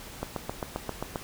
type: click train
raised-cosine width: 1 ms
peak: -16 dBFS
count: 8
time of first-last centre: 0.23-1.158 s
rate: 7.54 Hz
effects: pink hiss -44 dBFS RMS until 1.23 s